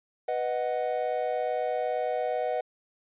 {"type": "chord", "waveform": "triangle", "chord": "B major", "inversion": "none", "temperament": "equal", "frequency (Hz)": [493.9, 622.3, 740], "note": ["B4", "D#5", "F#5"], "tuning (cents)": [0, 0, 0], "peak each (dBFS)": -29, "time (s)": [0.28, 2.61], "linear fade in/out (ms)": 5, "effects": ["resampled to 8000 Hz"]}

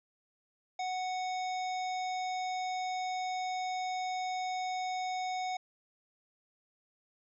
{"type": "harmonic tone", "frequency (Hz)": 740, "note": "F#5", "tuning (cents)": 0, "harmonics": [1, 3, 5, 7, 9], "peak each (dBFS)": [-33, -43, -47, -50, -52], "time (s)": [0.79, 5.57], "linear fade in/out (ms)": 5, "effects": []}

